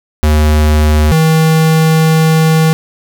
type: tone pair in turn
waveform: square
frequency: 76.1 / 159.49 Hz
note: D#2 / D#3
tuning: -38 / +43 cents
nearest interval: octave + minor second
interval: 1281 cents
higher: second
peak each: -7 dBFS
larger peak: neither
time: 0.23-1.12 / 1.12-2.73 s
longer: second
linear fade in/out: 0 ms
effects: none